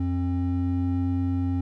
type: tone pair together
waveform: triangle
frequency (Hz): 89.24 / 267.2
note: F2 / C4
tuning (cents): +38 / +36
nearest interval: octave + perfect fifth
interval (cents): 1898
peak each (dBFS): -23 / -24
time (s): 0-1.61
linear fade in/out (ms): 5
effects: none